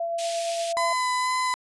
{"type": "tone with tremolo", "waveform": "sine", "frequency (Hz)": 676, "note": "E5", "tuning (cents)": 43, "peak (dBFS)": -24, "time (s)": [0, 0.93], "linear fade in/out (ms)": 5, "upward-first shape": "triangle", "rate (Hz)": 8.6, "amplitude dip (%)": 30}
{"type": "band-pass noise", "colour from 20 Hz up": "pink", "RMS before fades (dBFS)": -36, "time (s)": [0.18, 0.73], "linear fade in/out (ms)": 10, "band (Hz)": [2600, 9700], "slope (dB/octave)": 24}
{"type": "tone with vibrato", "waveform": "35% pulse", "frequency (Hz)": 1009, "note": "B5", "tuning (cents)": 37, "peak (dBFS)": -21, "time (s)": [0.77, 1.54], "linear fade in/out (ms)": 0, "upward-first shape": "sine", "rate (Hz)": 2.1, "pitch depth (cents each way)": 12}
{"effects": ["resampled to 24000 Hz"]}